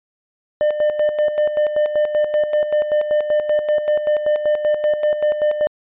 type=tone with tremolo; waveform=triangle; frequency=601 Hz; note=D5; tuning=40 cents sharp; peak=-11 dBFS; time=0.61-5.67 s; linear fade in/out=0 ms; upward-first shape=square; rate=5.2 Hz; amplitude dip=60%; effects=resampled to 8000 Hz